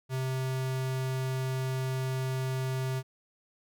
square tone, 130.81 Hz, C3, in tune, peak -30 dBFS, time 0.09-3.03 s, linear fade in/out 50 ms, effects none

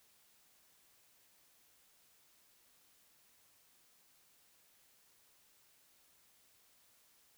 silence, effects white hiss -69 dBFS RMS until 7.37 s

